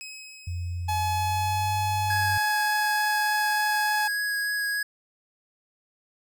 20% pulse tone with exponential decay, 2549 Hz, D#7, 41 cents sharp, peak -32 dBFS, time 0.01-1.99 s, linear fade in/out 0 ms, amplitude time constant 430 ms
sine tone with pitch glide, 87.9 to 96.97 Hz, F2 to G2, +12 to -18 cents, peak -28 dBFS, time 0.47-2.38 s, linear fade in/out 5 ms, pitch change +170 cents, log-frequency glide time 0.94-1.73 s
45% pulse tone, 850 Hz, G#5, 40 cents sharp, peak -25 dBFS, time 0.88-4.08 s, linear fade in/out 10 ms
square tone with vibrato, 1661.2 Hz, G#6, in tune, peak -26 dBFS, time 2.1-4.83 s, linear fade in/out 5 ms, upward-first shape sine, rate 3.4 Hz, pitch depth 9 cents each way
effects none

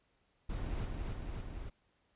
brown noise with echo, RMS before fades -37 dBFS, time 0.49-0.86 s, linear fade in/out 10 ms, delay 280 ms, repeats 3, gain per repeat -2 dB, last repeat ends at 1.7 s, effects pink hiss -75 dBFS RMS until 2.15 s + resampled to 8000 Hz

